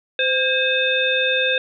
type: harmonic tone with a mistuned harmonic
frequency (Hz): 516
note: C5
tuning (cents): -24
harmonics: 1 / 3 / 5 / 7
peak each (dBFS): -22 / -22 / -22 / -22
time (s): 0.19-1.58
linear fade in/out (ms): 2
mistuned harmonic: 3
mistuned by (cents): +69
effects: none